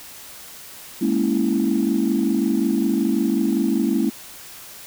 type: chord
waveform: sine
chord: A# half-diminished seventh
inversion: third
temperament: equal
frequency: 207.7 / 233.1 / 277.2 / 329.6 Hz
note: G#3 / A#3 / C#4 / E4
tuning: 0 / 0 / 0 / 0 cents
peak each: -22 dBFS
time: 1.01-4.1 s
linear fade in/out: 10 ms
effects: tanh soft clip ceiling -9 dBFS + white hiss -40 dBFS RMS until 4.86 s